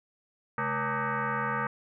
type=tone with frequency modulation; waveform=sine; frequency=133.8 Hz; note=C3; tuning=39 cents sharp; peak=-27 dBFS; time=0.58-1.67 s; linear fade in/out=2 ms; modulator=348 Hz; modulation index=4.7; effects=none